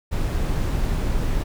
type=noise; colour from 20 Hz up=brown; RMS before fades=-22 dBFS; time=0.11-1.44 s; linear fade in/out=20 ms; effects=none